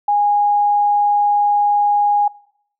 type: tone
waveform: sine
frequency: 823 Hz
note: G#5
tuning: 16 cents flat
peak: -12 dBFS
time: 0.08-2.28 s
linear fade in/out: 5 ms
effects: noise-tail reverb RT60 0.7 s tail -23 dB re dry